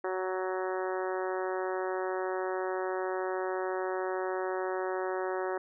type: harmonic tone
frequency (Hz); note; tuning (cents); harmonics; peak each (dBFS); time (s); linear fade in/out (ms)
186.3; F#3; +12; 2 / 3 / 4 / 5 / 6 / 7 / 8 / 9 / 10; -33 / -37 / -39 / -41 / -43 / -44 / -45 / -46 / -47; 0.04-5.58; 5
effects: none